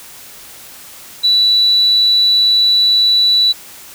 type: tone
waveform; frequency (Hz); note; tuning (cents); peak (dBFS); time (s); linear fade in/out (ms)
sine; 3951; B7; 0; -8; 1.23-3.53; 20
effects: white hiss -36 dBFS RMS until 3.94 s